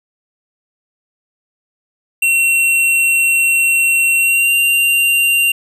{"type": "tone with pitch glide", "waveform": "square", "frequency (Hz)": [2725, 2774], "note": ["F7", "F7"], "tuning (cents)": [-43, -12], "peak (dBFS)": -11, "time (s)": [2.22, 5.52], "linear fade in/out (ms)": 5, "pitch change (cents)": 31, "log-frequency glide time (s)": [4.17, 4.53], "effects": []}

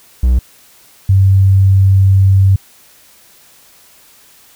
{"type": "tone pair in turn", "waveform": ["triangle", "sine"], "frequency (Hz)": [62.1, 96.58], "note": ["B1", "G2"], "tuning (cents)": [10, -25], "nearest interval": "minor sixth", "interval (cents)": 765, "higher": "second", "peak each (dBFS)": -5, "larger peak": "neither", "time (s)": [[0.23, 0.39], [1.09, 2.56]], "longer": "second", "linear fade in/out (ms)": 5, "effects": ["white hiss -45 dBFS RMS until 4.55 s"]}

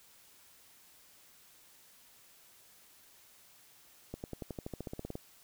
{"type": "accelerating click train", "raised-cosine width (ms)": 2, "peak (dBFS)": -26, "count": 15, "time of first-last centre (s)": [4.14, 5.154], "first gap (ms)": 99, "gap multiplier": 0.95, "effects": ["white hiss -61 dBFS RMS until 5.43 s"]}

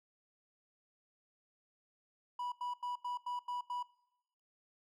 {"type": "tone bursts", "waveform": "triangle", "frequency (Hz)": 980, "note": "B5", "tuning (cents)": -14, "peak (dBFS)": -35, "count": 7, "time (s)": [2.39, 3.828], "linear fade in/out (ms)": 5, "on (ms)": 130, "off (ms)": 88, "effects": ["noise-tail reverb RT60 0.9 s tail -21 dB re dry"]}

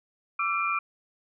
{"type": "tone cluster", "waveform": "sine", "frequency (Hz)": [1165, 1343, 2393], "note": ["D6", "E6", "D7"], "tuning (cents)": [-14, 32, 32], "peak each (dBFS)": -29, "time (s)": [0.39, 0.79], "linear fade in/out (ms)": 5, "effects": []}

